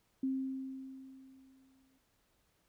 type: tone with exponential decay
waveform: sine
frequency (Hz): 265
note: C4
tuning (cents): +22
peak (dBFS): -30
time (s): 0.23-1.98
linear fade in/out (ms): 5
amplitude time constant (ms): 380
effects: pink hiss -75 dBFS RMS until 2.68 s